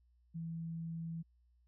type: tone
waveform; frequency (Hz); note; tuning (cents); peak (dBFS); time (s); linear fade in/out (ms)
sine; 164.81; E3; 0; -39; 0.34-1.23; 20
effects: added 60 Hz sine -67 dBFS peak until 1.67 s